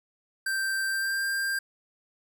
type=tone with pitch glide; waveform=square; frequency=1568 to 1589.9 Hz; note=G6 to G6; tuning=0 to +24 cents; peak=-27 dBFS; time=0.46-1.59 s; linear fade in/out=5 ms; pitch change=+24 cents; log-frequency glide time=0.87-1.25 s; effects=none